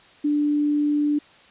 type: tone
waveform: sine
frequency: 294.4 Hz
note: D4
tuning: 4 cents sharp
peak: -18 dBFS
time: 0.24-1.19 s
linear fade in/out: 10 ms
effects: white hiss -51 dBFS RMS until 1.5 s + resampled to 8000 Hz